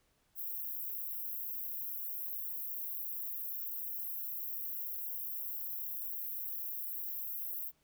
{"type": "high-pass noise", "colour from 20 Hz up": "white", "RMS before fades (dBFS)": -40, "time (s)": [0.35, 7.72], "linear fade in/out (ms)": 50, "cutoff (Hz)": 12000, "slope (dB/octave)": 96, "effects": ["pink hiss -74 dBFS RMS until 7.83 s"]}